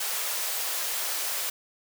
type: high-pass noise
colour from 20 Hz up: white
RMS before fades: -30 dBFS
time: 0-1.5 s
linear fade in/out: 5 ms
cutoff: 450 Hz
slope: 24 dB/octave
effects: none